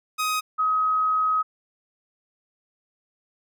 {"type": "tone pair in turn", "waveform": ["sawtooth", "sine"], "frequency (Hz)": [1256, 1266.9], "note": ["D#6", "D#6"], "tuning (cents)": [16, 31], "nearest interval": "unison", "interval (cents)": 15, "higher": "second", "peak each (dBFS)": -19, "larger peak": "neither", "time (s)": [[0.18, 0.41], [0.58, 1.43]], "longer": "second", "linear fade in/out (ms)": 20, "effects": []}